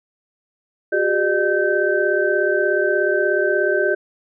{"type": "tone cluster", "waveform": "sine", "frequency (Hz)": [367.3, 404, 604, 1548], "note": ["F#4", "G#4", "D5", "G6"], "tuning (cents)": [-13, -48, 48, -22], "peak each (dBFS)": -21, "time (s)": [0.92, 3.95], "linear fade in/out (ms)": 10, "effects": []}